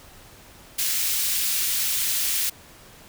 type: high-pass noise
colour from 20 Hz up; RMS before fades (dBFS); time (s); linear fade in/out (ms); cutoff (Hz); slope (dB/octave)
white; -24; 0.78-2.5; 10; 2300; 12
effects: pink hiss -48 dBFS RMS until 3.08 s